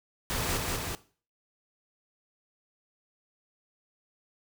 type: noise with echo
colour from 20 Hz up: pink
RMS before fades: -31 dBFS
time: 0.3-0.57 s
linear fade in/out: 0 ms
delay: 190 ms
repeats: 2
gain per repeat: -2 dB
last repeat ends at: 0.95 s
effects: noise-tail reverb RT60 0.4 s tail -17 dB re dry